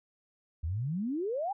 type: exponential sweep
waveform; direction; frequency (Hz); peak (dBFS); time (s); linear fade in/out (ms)
sine; up; 73.42 to 840; -30; 0.63-1.53; 10
effects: none